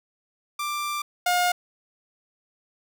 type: tone pair in turn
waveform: sawtooth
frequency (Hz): 1181 / 713.9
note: D6 / F5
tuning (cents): +9 / +38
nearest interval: major sixth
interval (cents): 871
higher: first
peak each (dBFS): -23 / -16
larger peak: second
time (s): 0.59-1.02 / 1.26-1.52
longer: first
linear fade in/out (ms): 5
effects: none